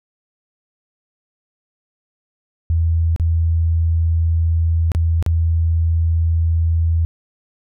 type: tone with dropouts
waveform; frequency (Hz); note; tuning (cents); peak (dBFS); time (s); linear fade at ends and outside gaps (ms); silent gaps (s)
sine; 82.41; E2; 0; -13; 2.7-7.05; 0; 3.162-3.198 / 4.918-4.949 / 5.226-5.263
effects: none

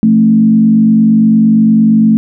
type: tone with frequency modulation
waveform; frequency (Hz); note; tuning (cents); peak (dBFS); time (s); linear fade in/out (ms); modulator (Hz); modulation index
sine; 220; A3; 0; -4; 0.03-2.17; 0; 48.7; 0.62
effects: none

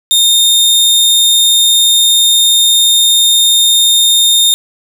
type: tone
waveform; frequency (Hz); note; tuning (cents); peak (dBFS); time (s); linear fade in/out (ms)
sawtooth; 3657; A#7; -34; -3; 0.11-4.54; 0
effects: none

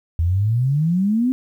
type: exponential sweep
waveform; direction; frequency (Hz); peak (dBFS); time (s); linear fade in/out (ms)
sine; up; 80 to 263.4; -15; 0.19-1.32; 0
effects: 9-bit

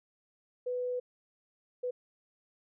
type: tone bursts at uneven times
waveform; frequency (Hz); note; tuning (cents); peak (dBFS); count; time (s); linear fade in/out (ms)
sine; 496.5; B4; +9; -31; 2; 0.66-1 / 1.83-1.91; 10
effects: none

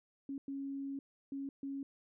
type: tone bursts at uneven times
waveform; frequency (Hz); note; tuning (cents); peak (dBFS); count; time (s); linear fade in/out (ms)
sine; 275.5; C#4; -11; -38; 4; 0.29-0.38 / 0.48-0.99 / 1.32-1.49 / 1.63-1.83; 2
effects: none

